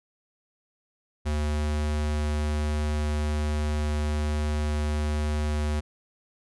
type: tone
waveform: square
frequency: 75.1 Hz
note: D2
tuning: 39 cents sharp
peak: -25 dBFS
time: 1.25-5.81 s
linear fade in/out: 20 ms
effects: resampled to 24000 Hz

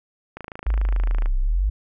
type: click train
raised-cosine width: 0.5 ms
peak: -19 dBFS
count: 25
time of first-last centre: 0.37-1.259 s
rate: 27 Hz
type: linear two-way sweep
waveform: sine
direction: down then up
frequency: 54.4 to 30.87 to 54.4 Hz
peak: -17 dBFS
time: 0.66-1.7 s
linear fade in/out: 10 ms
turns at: 1.4 s
effects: none

